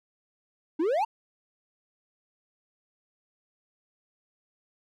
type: exponential sweep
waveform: triangle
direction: up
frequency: 293.7 to 950 Hz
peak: -21 dBFS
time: 0.79-1.05 s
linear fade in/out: 10 ms
effects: none